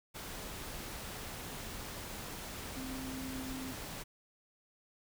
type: tone in noise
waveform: sine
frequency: 261.6 Hz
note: C4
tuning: in tune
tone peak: -41 dBFS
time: 2.76-3.73 s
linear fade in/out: 20 ms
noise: pink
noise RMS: -44 dBFS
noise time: 0.14-4.04 s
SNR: 0 dB
effects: none